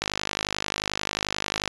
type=click train; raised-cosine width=0.2 ms; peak=-7 dBFS; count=86; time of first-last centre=0.02-1.677 s; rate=51.3 Hz; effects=resampled to 22050 Hz